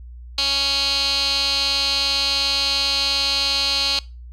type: tone with band-pass filter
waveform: 15% pulse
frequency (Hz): 277.2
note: C#4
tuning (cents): 0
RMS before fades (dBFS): -20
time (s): 0.38-3.99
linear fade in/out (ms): 2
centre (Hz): 4000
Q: 8.4
effects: noise-tail reverb RT60 0.3 s tail -22 dB re dry + added 60 Hz sine -35 dBFS peak until 4.32 s